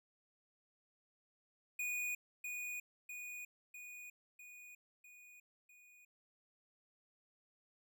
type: tone with echo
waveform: square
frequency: 2463 Hz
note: D#7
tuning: 18 cents flat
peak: -38 dBFS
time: 1.79-2.15 s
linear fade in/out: 5 ms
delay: 650 ms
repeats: 6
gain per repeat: -4 dB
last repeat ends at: 6.05 s
effects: none